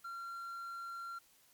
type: tone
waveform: triangle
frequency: 1374 Hz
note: F6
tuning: 29 cents flat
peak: -40 dBFS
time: 0.04-1.19 s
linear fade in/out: 10 ms
effects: white hiss -67 dBFS RMS until 1.53 s + MP3 96 kbps